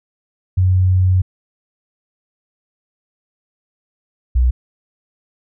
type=tone pair in turn; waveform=sine; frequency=92.5 / 61.74 Hz; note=F#2 / B1; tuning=0 / 0 cents; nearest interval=perfect fifth; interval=700 cents; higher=first; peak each=-10 dBFS; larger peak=neither; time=0.57-1.22 / 4.35-4.51 s; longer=first; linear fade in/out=10 ms; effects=none